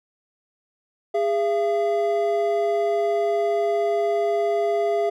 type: tone pair together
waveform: triangle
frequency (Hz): 409.6 / 677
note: G#4 / E5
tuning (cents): -24 / +46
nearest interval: major sixth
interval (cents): 870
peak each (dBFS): -20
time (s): 1.14-5.1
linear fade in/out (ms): 10
effects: none